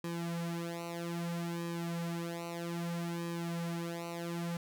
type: tone with flanger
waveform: sawtooth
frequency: 169.9 Hz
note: F3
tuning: 47 cents flat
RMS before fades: -38 dBFS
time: 0.04-4.57 s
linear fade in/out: 2 ms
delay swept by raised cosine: 1.4 to 5.3 ms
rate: 0.62 Hz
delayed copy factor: -0.9
effects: none